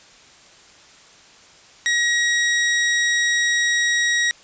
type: tone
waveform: sawtooth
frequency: 1900 Hz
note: A#6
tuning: 33 cents sharp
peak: -13 dBFS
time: 1.86-4.31 s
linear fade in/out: 0 ms
effects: white hiss -48 dBFS RMS until 4.43 s + resampled to 16000 Hz